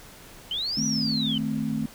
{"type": "linear two-way sweep", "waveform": "sine", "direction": "up then down", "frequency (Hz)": [2960, 5930, 2960], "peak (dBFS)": -26, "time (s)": [0.51, 1.38], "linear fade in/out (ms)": 2, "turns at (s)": 0.85}
{"type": "chord", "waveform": "sine", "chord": "A diminished", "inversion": "second", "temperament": "equal", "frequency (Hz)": [155.56, 220, 261.6], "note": ["Eb3", "A3", "C4"], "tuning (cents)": [0, 0, 0], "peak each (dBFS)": [-32, -27, -30], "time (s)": [0.77, 1.86], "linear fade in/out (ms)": 5}
{"effects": ["pink hiss -47 dBFS RMS until 1.94 s"]}